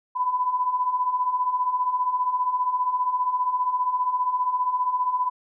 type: beating tone pair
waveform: sine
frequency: 987.8 / 1002.8 Hz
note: B5 / B5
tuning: 0 / +26 cents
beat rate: 15 Hz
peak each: -28 / -22 dBFS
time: 0.15-5.3 s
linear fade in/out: 20 ms
effects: none